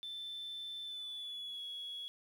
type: tone with pitch glide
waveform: sine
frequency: 3534 to 3353 Hz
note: A7 to G#7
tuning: +7 to +16 cents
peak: -40 dBFS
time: 0.03-2.08 s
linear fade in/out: 0 ms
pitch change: -91 cents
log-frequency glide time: 0.84-1.62 s
effects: tanh soft clip ceiling -38 dBFS + 11-bit